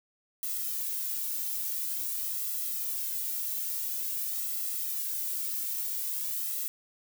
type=noise with flanger; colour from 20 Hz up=violet; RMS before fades=-33 dBFS; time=0.43-6.68 s; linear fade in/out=0 ms; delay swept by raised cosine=1.5 to 2.23 ms; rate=0.48 Hz; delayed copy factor=+0.75; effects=none